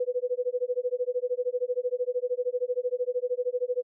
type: tone with tremolo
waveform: sine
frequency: 495.9 Hz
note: B4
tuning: 7 cents sharp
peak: -22 dBFS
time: 0-3.83 s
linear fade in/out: 5 ms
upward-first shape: sine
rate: 13 Hz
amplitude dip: 100%
effects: none